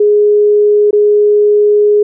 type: tone with dropouts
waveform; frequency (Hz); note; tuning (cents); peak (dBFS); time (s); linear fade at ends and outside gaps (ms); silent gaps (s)
sine; 416.3; G#4; +4; -5; 0-2.03; 5; 0.909-0.929
effects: none